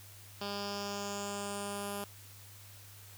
10% pulse tone with low-pass filter sweep, 202.1 Hz, G#3, 47 cents flat, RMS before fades -39 dBFS, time 0.41-2.04 s, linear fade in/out 2 ms, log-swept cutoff 4400 to 12000 Hz, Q 3.8, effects added 100 Hz sine -54 dBFS peak until 3.17 s + white hiss -55 dBFS RMS until 3.17 s

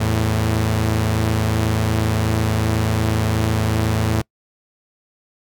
sawtooth tone pair together, 81.81 / 110 Hz, E2 / A2, -13 / 0 cents, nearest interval perfect fourth, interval 513 cents, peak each -18 / -14 dBFS, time 0-4.22 s, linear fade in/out 10 ms, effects noise-tail reverb RT60 0.1 s tail -26 dB re dry

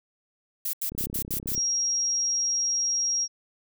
violet noise bursts, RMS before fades -29 dBFS, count 6, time 0.65-1.553 s, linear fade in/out 5 ms, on 83 ms, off 81 ms
click train, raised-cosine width 3 ms, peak -24 dBFS, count 23, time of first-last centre 0.92-1.579 s, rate 33.4 Hz
sine tone, 5620 Hz, F8, 10 cents sharp, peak -23 dBFS, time 1.53-3.28 s, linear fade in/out 50 ms
effects none

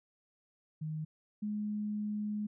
sine tone pair in turn, 155.56 / 209.8 Hz, D#3 / G#3, 0 / +18 cents, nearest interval perfect fourth, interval 518 cents, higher second, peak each -35 / -33 dBFS, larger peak second, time 0.81-1.05 / 1.42-2.47 s, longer second, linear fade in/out 10 ms, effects none

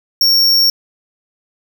square tone, 5510 Hz, F8, 24 cents flat, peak -9 dBFS, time 0.21-0.7 s, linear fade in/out 2 ms, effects none

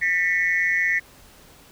sine tone cluster, 1797 / 1973 / 2199 Hz, A6 / B6 / C#7, +36 / -2 / -14 cents, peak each -22 / -21 / -25 dBFS, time 0.01-1 s, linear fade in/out 20 ms, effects tanh soft clip ceiling -11 dBFS + pink hiss -50 dBFS RMS until 1.71 s

